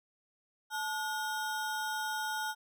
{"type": "ring-modulated tone", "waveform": "square", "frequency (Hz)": 1156, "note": "D6", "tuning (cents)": -28, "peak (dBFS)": -31, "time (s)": [0.7, 2.55], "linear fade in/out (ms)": 50, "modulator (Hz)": 289, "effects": []}